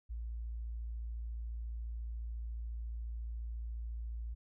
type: tone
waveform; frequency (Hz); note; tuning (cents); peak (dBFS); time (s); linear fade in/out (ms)
sine; 57.1; A#1; -35; -38; 0.09-4.35; 20
effects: none